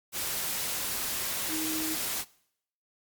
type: tone in noise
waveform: sine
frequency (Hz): 315.4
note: D#4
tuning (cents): +24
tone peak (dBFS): -32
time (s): 1.48-1.97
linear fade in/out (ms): 50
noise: white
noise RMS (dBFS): -32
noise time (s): 0.12-2.25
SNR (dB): -3
effects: noise-tail reverb RT60 0.7 s tail -22 dB re dry + MP3 96 kbps